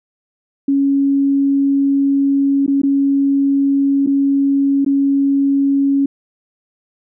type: tone with dropouts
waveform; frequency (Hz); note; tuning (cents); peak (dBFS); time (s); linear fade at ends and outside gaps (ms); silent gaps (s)
sine; 277.2; C#4; 0; -11; 0.68-6.06; 5; 2.664-2.678 / 2.818-2.833 / 4.064-4.071 / 4.848-4.862
effects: none